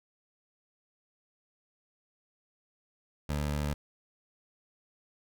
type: tone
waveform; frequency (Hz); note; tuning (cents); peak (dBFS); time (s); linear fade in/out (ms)
20% pulse; 73.42; D2; 0; -25; 3.29-3.74; 5
effects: none